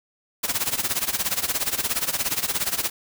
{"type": "noise with tremolo", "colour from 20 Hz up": "white", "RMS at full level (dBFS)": -22, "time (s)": [0.43, 2.9], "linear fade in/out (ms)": 10, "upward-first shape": "sine", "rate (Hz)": 17, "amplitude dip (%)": 85, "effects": []}